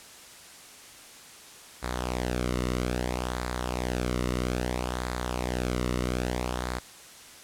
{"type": "tone with flanger", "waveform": "sawtooth", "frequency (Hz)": 61.74, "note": "B1", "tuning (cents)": 0, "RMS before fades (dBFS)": -30, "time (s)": [1.82, 6.8], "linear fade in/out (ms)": 20, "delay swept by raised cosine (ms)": [0.34, 1.24], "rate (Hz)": 0.61, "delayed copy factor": -0.65, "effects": ["white hiss -48 dBFS RMS until 7.43 s", "low-pass 10000 Hz 12 dB/octave"]}